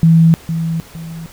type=tone with echo; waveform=sine; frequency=164 Hz; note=E3; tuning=9 cents flat; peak=-5 dBFS; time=0.03-0.34 s; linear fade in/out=0 ms; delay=460 ms; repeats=2; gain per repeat=-10 dB; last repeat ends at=1.26 s; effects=pink hiss -40 dBFS RMS until 1.32 s